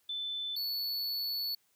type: tone pair in turn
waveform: sine / square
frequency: 3520 / 4435 Hz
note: A7 / C#8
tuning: 0 / 0 cents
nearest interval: major third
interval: 400 cents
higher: second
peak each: -34 / -33 dBFS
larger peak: second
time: 0.09-0.56 / 0.56-1.55 s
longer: second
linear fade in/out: 5 ms
effects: white hiss -72 dBFS RMS until 1.75 s + high-pass 60 Hz 12 dB/octave